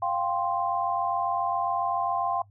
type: chord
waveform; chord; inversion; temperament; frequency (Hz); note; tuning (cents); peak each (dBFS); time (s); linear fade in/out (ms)
sine; F suspended second; none; just; 698.5 / 785.8 / 1047.7; F5 / G5 / C6; 0 / +4 / +2; -29; 0.02-2.42; 5
effects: noise-tail reverb RT60 0.1 s tail -19 dB re dry + added 101 Hz sine -53 dBFS peak until 2.5 s